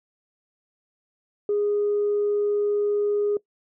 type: tone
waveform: sine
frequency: 412.5 Hz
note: G#4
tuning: 12 cents flat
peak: -19 dBFS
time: 1.49-3.37 s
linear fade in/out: 2 ms
effects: noise-tail reverb RT60 0.1 s tail -21 dB re dry + tanh soft clip ceiling -16 dBFS